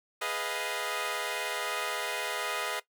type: chord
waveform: 10% pulse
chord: F half-diminished seventh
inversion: first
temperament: equal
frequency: 415.3 / 493.9 / 622.3 / 698.5 Hz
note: Ab4 / Cb5 / Eb5 / F5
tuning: 0 / 0 / 0 / 0 cents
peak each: -30 / -28 / -28 / -30 dBFS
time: 0.21-2.8 s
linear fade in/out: 10 ms
effects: noise-tail reverb RT60 0.1 s tail -17 dB re dry